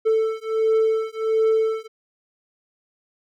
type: beating tone pair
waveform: triangle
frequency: 441.6 / 443 Hz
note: A4 / A4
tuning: +6 / +12 cents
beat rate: 1.4 Hz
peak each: -19 dBFS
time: 0.05-1.88 s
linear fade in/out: 20 ms
effects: none